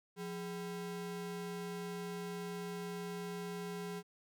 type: ring-modulated tone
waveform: square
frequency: 295.2 Hz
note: D4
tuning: 9 cents sharp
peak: -38 dBFS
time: 0.16-4.03 s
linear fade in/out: 50 ms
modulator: 119 Hz
effects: none